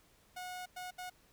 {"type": "tone bursts at uneven times", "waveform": "sawtooth", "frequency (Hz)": 728, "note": "F#5", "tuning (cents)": -28, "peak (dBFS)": -38, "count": 3, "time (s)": [[0.36, 0.66], [0.76, 0.91], [0.98, 1.1]], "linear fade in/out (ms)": 10, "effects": ["pink hiss -67 dBFS RMS until 1.32 s"]}